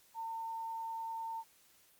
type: tone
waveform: sine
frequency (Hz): 905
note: A5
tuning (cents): +48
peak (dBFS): -38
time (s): 0.14-1.44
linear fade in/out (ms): 50
effects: white hiss -66 dBFS RMS until 1.99 s + Opus 48 kbps